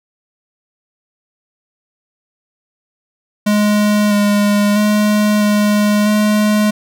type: tone with pitch steps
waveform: square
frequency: 208.8 / 205.5 / 210 / 208.2 / 210.9 Hz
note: G#3 / G#3 / G#3 / G#3 / G#3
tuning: +10 / -18 / +19 / +5 / +27 cents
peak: -11 dBFS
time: 3.46-6.71 s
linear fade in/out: 10 ms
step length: 650 ms
effects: none